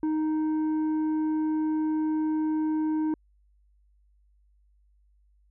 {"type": "tone with tanh clipping", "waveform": "sine", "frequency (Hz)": 311.1, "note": "D#4", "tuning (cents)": 0, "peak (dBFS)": -25, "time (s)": [0.03, 3.14], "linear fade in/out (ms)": 2, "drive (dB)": 6, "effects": ["added 50 Hz sine -60 dBFS peak until 5.5 s"]}